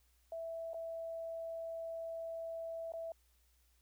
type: tone with dropouts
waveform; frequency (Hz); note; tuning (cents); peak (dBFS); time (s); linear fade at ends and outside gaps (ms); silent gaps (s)
sine; 659.3; E5; 0; -40; 0.32-3.12; 2; 0.734-0.743 / 2.921-2.936
effects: added 60 Hz sine -70 dBFS peak until 3.81 s + white hiss -75 dBFS RMS until 3.81 s